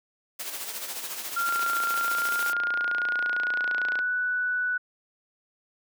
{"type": "noise with tremolo", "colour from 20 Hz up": "white", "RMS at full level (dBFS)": -33, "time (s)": [0.39, 2.53], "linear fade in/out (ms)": 10, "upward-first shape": "sine", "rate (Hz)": 14, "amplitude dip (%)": 50}
{"type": "tone with pitch glide", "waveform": "sine", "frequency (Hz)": [1384, 1483.3], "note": ["F6", "F#6"], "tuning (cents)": [-16, 4], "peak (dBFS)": -24, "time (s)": [1.36, 4.78], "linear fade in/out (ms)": 10, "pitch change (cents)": 120, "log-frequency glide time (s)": [1.95, 4.12]}
{"type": "click train", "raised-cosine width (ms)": 0.3, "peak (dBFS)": -18, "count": 73, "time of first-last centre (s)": [1.49, 3.99], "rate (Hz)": 28.8}
{"effects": ["high-pass 300 Hz 12 dB/octave"]}